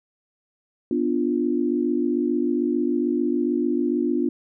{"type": "chord", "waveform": "sine", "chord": "B diminished", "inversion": "none", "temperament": "equal", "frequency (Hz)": [246.9, 293.7, 349.2], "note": ["B3", "D4", "F4"], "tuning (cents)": [0, 0, 0], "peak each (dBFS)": -24, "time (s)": [0.91, 4.29], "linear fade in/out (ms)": 2, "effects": []}